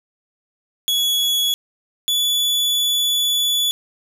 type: tone pair in turn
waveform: 40% pulse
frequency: 3374 / 3439 Hz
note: G#7 / A7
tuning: +27 / -40 cents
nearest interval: unison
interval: 33 cents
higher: second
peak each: -15 dBFS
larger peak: neither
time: 0.88-1.54 / 2.08-3.71 s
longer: second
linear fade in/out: 0 ms
effects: none